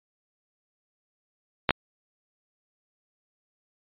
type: clicks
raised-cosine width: 0.3 ms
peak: -3 dBFS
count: 2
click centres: 1.692 / 1.707 s
effects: resampled to 8000 Hz